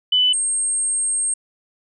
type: tone pair in turn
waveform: sine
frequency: 2999 / 8502 Hz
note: F#7 / C9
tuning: +23 / +27 cents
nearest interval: octave + tritone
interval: 1804 cents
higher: second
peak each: -13 / -18 dBFS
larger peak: first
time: 0.12-0.33 / 0.33-1.34 s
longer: second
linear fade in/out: 5 ms
effects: none